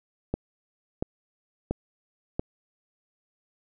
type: click train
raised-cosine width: 2 ms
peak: -13 dBFS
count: 4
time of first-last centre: 0.34-2.395 s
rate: 1.46 Hz
effects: none